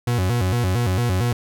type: tone with vibrato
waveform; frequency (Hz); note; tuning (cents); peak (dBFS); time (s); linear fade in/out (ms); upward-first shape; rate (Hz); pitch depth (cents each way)
40% pulse; 105.5; G#2; +28; -17; 0.07-1.33; 5; square; 4.4; 230
effects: none

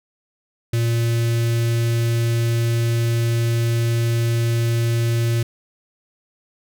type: tone with notch filter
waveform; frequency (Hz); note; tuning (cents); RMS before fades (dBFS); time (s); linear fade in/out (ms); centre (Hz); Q
square; 116.54; A#2; 0; -19; 0.73-5.43; 5; 900; 0.7
effects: none

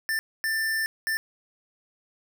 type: tone bursts at uneven times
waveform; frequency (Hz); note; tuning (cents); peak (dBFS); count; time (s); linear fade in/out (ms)
square; 1780; A6; +20; -25; 3; 0.09-0.19 / 0.44-0.86 / 1.07-1.17; 0
effects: none

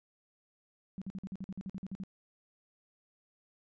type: tone bursts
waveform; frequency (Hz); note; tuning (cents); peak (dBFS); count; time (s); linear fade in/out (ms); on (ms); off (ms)
sine; 191.1; G3; -44; -37; 13; 0.98-2.036; 0; 36; 49
effects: resampled to 16000 Hz

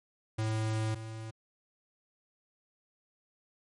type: tone pair in turn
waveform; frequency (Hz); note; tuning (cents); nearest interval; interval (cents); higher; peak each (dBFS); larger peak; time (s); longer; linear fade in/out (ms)
square; 109.8 / 111.08; A2 / A2; -3 / +17; unison; 20; second; -30 / -40; first; 0.38-0.95 / 0.95-1.31; first; 10
effects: MP3 48 kbps

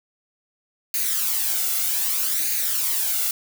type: noise with flanger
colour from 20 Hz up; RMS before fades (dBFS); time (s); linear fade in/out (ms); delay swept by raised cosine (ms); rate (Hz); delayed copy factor
blue; -23; 0.94-3.31; 2; 0.45 to 1.45; 0.64; +0.6
effects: none

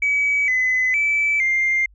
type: tone with pitch steps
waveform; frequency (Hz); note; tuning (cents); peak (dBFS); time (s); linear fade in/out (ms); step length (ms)
sine; 2279 / 2022 / 2312 / 2104; C#7 / B6 / D7 / C7; +47 / +40 / -28 / +9; -15; 0.02-1.86; 5; 460
effects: tanh soft clip ceiling -12 dBFS + added 50 Hz sine -48 dBFS peak until 1.94 s

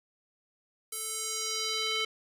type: tone with band-pass filter sweep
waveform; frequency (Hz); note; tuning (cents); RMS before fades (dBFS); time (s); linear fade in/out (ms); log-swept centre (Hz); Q
square; 439; A4; -4; -33; 0.92-2.05; 5; 11000 to 3000; 1.9
effects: none

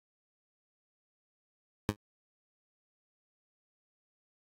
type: tone with exponential decay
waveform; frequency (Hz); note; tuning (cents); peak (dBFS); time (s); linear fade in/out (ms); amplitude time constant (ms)
15% pulse; 103.83; G#2; 0; -17; 1.89-1.96; 0; 15
effects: AAC 48 kbps

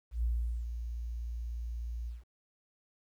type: tone with ADSR envelope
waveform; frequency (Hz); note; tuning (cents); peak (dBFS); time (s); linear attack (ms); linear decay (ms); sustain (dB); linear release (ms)
sine; 58.27; A#1; 0; -27; 0.11-2.24; 120; 420; -8; 170
effects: 11-bit

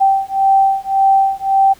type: beating tone pair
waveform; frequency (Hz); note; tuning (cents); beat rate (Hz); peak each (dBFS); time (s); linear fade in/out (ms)
sine; 778 / 779.8; G5 / G5; -13 / -9; 1.8; -13; 0-1.74; 20
effects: pink hiss -46 dBFS RMS until 1.79 s

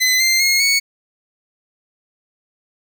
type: tone with pitch steps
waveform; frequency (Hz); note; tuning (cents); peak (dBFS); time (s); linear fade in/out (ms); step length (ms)
20% pulse; 2026 / 2089 / 2154 / 2221; B6 / C7 / C7 / C#7; +44 / -3 / +50 / +3; -8; 0-0.8; 20; 200
effects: none

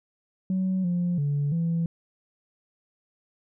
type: tone with pitch steps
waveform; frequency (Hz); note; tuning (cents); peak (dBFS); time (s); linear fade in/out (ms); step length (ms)
sine; 187.4 / 175.9 / 143.8 / 167; F#3 / F3 / D3 / E3; +22 / +13 / -36 / +23; -21; 0.5-1.86; 2; 340
effects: tanh soft clip ceiling -20 dBFS

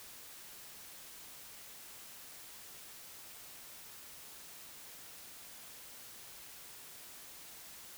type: silence
effects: white hiss -52 dBFS RMS until 7.97 s

